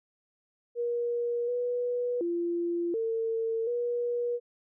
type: tone with pitch steps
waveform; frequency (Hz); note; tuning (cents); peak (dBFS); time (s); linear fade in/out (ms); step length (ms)
sine; 476.4 / 488.3 / 343.7 / 452.1 / 480.7; A#4 / B4 / F4 / A4 / B4; +38 / -20 / -28 / +47 / -47; -27; 0.75-4.4; 50; 730
effects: none